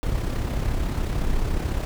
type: noise with amplitude modulation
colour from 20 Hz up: brown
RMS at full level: -22 dBFS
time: 0.03-1.85 s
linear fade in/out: 0 ms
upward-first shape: sine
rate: 33.9 Hz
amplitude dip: 45%
effects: none